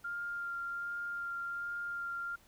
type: tone with vibrato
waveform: sine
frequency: 1396.9 Hz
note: F6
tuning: in tune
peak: -36 dBFS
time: 0.04-2.36 s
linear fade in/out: 10 ms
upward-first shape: sine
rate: 1.3 Hz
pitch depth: 11 cents each way
effects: pink hiss -64 dBFS RMS until 2.47 s